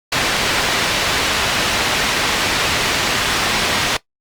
white low-pass noise, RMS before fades -18 dBFS, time 0.12-3.97 s, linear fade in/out 5 ms, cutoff 3700 Hz, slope 12 dB/octave, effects noise-tail reverb RT60 0.1 s tail -18 dB re dry + Opus 48 kbps

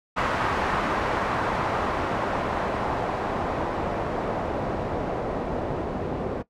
white noise with low-pass filter sweep, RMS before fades -27 dBFS, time 0.16-6.43 s, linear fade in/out 20 ms, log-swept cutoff 1300 to 510 Hz, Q 1.1, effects noise-tail reverb RT60 0.1 s tail -17 dB re dry

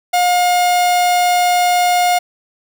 45% pulse tone, 714 Hz, F5, 38 cents sharp, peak -11 dBFS, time 0.13-2.19 s, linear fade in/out 10 ms, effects none

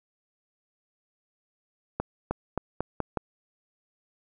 accelerating click train, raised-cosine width 1 ms, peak -13 dBFS, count 6, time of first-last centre 2-3.173 s, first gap 310 ms, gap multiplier 0.86, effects none

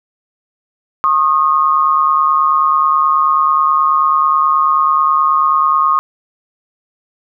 sine tone pair together, 1083.7 / 1233 Hz, C#6 / D#6, -40 / -16 cents, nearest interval major second, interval 224 cents, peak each -12 dBFS, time 1.04-5.99 s, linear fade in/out 0 ms, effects none

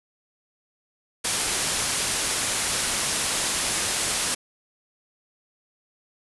white low-pass noise, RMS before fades -26 dBFS, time 1.24-4.35 s, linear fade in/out 10 ms, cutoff 11000 Hz, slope 96 dB/octave, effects none

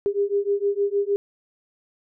sine beating tone pair, 400 / 406.5 Hz, G4 / G#4, +35 / -37 cents, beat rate 6.5 Hz, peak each -23 dBFS, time 0.06-1.16 s, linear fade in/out 0 ms, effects none

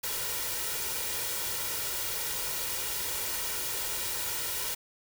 white noise with comb filter, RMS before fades -33 dBFS, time 0.03-4.75 s, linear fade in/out 10 ms, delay 2.1 ms, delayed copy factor +0.6, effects none

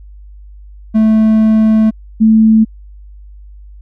triangle / sine tone pair in turn, 218.8 / 220.2 Hz, A3 / A3, -9 / +2 cents, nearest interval unison, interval 11 cents, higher second, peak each -4 dBFS, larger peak neither, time 0.94-1.91 / 2.2-2.65 s, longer first, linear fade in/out 20 ms, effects added 50 Hz sine -32 dBFS peak until 3.81 s

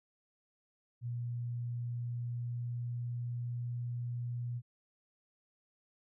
sine tone with pitch glide, 120 to 120.76 Hz, B2 to B2, -49 to -38 cents, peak -35 dBFS, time 1.01-4.62 s, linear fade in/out 50 ms, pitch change +11 cents, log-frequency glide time 1.9-3.76 s, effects none

